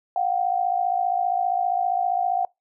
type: tone pair together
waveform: sine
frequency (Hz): 712.9 / 768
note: F5 / G5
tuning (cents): +35 / -36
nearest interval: minor second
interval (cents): 129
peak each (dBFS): -23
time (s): 0.16-2.45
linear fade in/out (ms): 2
effects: noise-tail reverb RT60 0.2 s tail -26 dB re dry